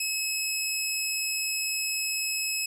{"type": "tone", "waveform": "15% pulse", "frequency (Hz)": 2577, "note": "E7", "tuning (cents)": -40, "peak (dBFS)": -20, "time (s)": [0, 2.66], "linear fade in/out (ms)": 5, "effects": []}